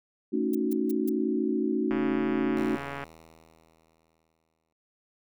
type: chord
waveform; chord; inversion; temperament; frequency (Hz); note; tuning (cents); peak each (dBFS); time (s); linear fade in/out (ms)
sine; D# half-diminished seventh; second; equal with one note detuned; 222.7 / 277.2 / 311.1 / 370; A3 / C#4 / D#4 / F#4; +21 / 0 / 0 / 0; -30; 0.32-2.77; 20
type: noise bursts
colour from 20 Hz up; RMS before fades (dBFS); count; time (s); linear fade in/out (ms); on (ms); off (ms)
violet; -39; 4; 0.53-1.094; 5; 21; 160
type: click train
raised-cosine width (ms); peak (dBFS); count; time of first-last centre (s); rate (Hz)
0.5; -21; 159; 1.91-3.039; 140
type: tone with exponential decay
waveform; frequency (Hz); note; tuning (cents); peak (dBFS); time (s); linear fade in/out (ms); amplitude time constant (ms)
5% pulse; 80.9; E2; -32; -28; 2.56-4.73; 5; 470
effects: none